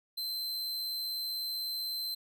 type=tone; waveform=45% pulse; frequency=4092 Hz; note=C8; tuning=39 cents flat; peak=-33 dBFS; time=0.17-2.15 s; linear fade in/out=10 ms; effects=none